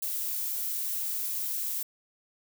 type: noise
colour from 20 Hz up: violet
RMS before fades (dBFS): -32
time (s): 0.02-1.83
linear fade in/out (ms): 5
effects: none